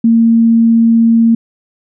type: tone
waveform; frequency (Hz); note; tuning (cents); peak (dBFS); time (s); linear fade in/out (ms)
sine; 229; A#3; -31; -5; 0.04-1.35; 5
effects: none